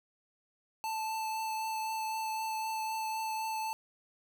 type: tone with vibrato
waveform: square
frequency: 880 Hz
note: A5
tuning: in tune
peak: -34 dBFS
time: 0.84-3.73 s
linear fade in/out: 0 ms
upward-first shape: triangle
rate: 3.9 Hz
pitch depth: 13 cents each way
effects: 10-bit